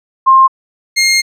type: tone pair in turn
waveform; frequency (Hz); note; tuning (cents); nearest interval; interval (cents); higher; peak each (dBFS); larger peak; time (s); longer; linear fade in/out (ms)
sine / 20% pulse; 1060 / 2130; C6 / C7; +22 / +30; octave; 1208; second; -3; neither; 0.26-0.48 / 0.96-1.22; second; 20
effects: low-pass 11000 Hz 12 dB/octave